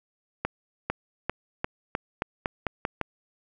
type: accelerating click train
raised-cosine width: 0.5 ms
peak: -11 dBFS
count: 10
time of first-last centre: 0.45-3.013 s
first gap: 450 ms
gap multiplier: 0.88
effects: none